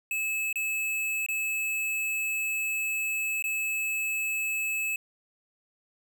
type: tone with dropouts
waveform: square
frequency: 2600 Hz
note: E7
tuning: 24 cents flat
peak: -28 dBFS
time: 0.11-4.96 s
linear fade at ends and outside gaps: 2 ms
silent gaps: 0.528-0.557 / 1.263-1.286 / 3.424-3.44 s
effects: none